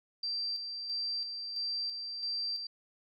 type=tone with tremolo; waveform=sine; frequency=4699 Hz; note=D8; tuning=in tune; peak=-32 dBFS; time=0.23-2.67 s; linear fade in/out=5 ms; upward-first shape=square; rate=1.5 Hz; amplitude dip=45%; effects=none